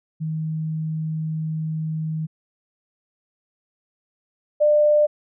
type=tone pair in turn; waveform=sine; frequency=157.8 / 597.2 Hz; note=D#3 / D5; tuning=+25 / +29 cents; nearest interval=octave + major seventh; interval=2304 cents; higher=second; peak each=-23 / -13 dBFS; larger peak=second; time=0.2-2.27 / 4.6-5.07 s; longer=first; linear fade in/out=20 ms; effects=none